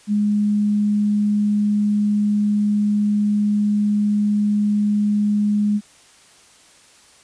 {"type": "tone", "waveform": "sine", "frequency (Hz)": 207.7, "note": "G#3", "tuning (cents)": 0, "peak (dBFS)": -15, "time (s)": [0.07, 5.81], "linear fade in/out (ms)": 50, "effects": ["white hiss -50 dBFS RMS until 7.23 s", "resampled to 22050 Hz"]}